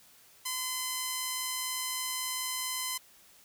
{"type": "tone", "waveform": "5% pulse", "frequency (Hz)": 1023, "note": "C6", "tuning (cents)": -39, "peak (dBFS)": -20, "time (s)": [0.45, 2.98], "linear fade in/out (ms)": 10, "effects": ["white hiss -59 dBFS RMS until 3.44 s"]}